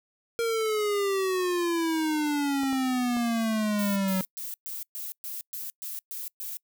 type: exponential sweep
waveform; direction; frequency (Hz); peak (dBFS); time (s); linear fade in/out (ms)
square; down; 466.7 to 186.8; -25; 0.39-4.21; 0
type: clicks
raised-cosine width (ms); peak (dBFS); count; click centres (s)
1; -27; 3; 2.634 / 2.729 / 3.168
type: noise bursts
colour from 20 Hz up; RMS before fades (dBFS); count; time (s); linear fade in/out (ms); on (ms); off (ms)
violet; -36; 10; 3.79-6.57; 0; 170; 120
effects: noise-tail reverb RT60 0.1 s tail -26 dB re dry